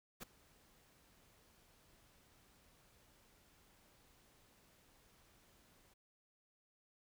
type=noise with ADSR envelope; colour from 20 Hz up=pink; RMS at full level=-45 dBFS; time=0.2-5.94 s; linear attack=28 ms; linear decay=9 ms; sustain=-24 dB; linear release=9 ms; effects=none